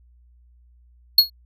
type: tone with exponential decay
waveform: square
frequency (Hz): 4324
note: C#8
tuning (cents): -44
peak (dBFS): -6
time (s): 1.18-1.3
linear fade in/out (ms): 5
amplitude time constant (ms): 25
effects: added 60 Hz sine -51 dBFS peak until 1.45 s